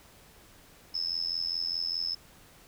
sine tone with amplitude modulation, 5220 Hz, E8, 18 cents flat, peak -25 dBFS, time 0.94-2.15 s, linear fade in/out 10 ms, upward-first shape sine, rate 84.9 Hz, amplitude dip 95%, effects pink hiss -56 dBFS RMS until 2.67 s

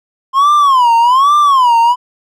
triangle tone with vibrato, 1046.5 Hz, C6, in tune, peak -4 dBFS, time 0.33-1.96 s, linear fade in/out 50 ms, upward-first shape sine, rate 1.2 Hz, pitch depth 220 cents each way, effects none

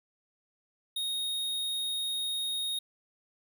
square tone, 3729 Hz, A#7, in tune, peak -31 dBFS, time 0.96-2.79 s, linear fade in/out 5 ms, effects none

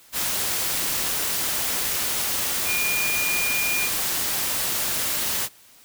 sine tone in noise, 2423 Hz, D#7, 47 cents flat, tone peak -24 dBFS, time 2.65-3.9 s, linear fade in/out 50 ms, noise white, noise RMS -25 dBFS, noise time 0.12-5.49 s, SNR -2 dB, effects white hiss -52 dBFS RMS until 5.84 s

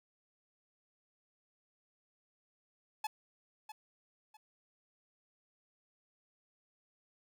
45% pulse tone with echo, 859 Hz, A5, 42 cents flat, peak -34 dBFS, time 3.04-3.07 s, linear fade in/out 5 ms, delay 650 ms, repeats 2, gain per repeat -11 dB, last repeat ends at 4.37 s, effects none

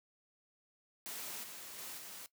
white noise with level steps, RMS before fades -44 / -49 / -46 / -49 dBFS, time 1.06-2.26 s, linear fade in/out 0 ms, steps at 1.43 / 1.78 / 1.97 s, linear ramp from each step 10 ms, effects noise-tail reverb RT60 0.1 s tail -18 dB re dry + high-pass 150 Hz 12 dB/octave

